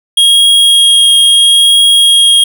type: tone with vibrato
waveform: square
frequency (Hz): 3268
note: G#7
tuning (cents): -29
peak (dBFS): -4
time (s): 0.17-2.44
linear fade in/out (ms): 5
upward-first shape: triangle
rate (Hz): 0.75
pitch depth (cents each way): 9
effects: none